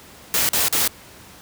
white noise bursts, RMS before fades -19 dBFS, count 3, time 0.34-0.876 s, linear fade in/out 0 ms, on 150 ms, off 43 ms, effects pink hiss -44 dBFS RMS until 1.41 s + high-pass 60 Hz 12 dB/octave

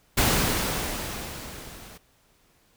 pink noise with level ramp, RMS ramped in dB -20 to -46 dBFS, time 0.17-1.98 s, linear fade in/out 10 ms, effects pink hiss -63 dBFS RMS until 2.76 s

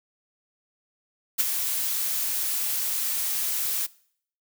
blue noise with ADSR envelope, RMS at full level -19 dBFS, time 1.38-3.87 s, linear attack 24 ms, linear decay 14 ms, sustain -8 dB, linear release 19 ms, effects noise-tail reverb RT60 0.6 s tail -22 dB re dry

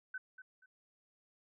sine tone with echo, 1518 Hz, F#6, 44 cents sharp, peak -39 dBFS, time 0.14-0.18 s, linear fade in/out 5 ms, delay 240 ms, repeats 2, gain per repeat -11 dB, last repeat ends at 0.66 s, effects none

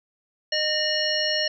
harmonic tone with a mistuned harmonic, 612 Hz, D#5, 29 cents flat, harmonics 1 / 3 / 5 / 7 / 9, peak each -28 / -28 / -28 / -28 / -28 dBFS, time 0.52-1.48 s, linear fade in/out 5 ms, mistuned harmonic 5, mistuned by -85 cents, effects none

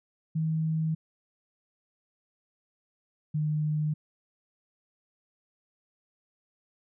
sine tone pair in turn, 159 / 152.26 Hz, D#3 / D#3, +38 / -37 cents, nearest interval minor second, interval 75 cents, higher first, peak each -25 dBFS, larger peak neither, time 0.35-0.95 / 3.34-3.94 s, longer neither, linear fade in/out 10 ms, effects none

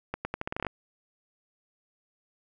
accelerating click train, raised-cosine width 0.5 ms, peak -16 dBFS, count 11, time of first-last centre 0.14-0.667 s, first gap 110 ms, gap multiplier 0.82, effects none

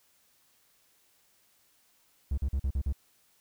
triangle tone bursts, 67.6 Hz, C#2, 43 cents flat, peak -24 dBFS, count 6, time 2.31-2.926 s, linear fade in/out 5 ms, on 66 ms, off 44 ms, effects white hiss -67 dBFS RMS until 3.4 s

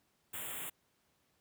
white band-stop noise, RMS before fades -42 dBFS, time 0.33-0.7 s, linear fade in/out 10 ms, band 3600 to 7200 Hz, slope 96 dB/octave, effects pink hiss -75 dBFS RMS until 1.4 s + high-pass 80 Hz 12 dB/octave

